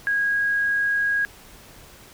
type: tone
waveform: sine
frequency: 1643 Hz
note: G#6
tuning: 19 cents flat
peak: -19 dBFS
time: 0.07-1.25 s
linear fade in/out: 0 ms
effects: pink hiss -47 dBFS RMS until 2.13 s